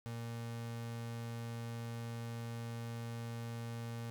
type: tone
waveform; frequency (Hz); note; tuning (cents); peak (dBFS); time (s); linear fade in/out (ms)
35% pulse; 116.54; A#2; 0; -39; 0.06-4.1; 0
effects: none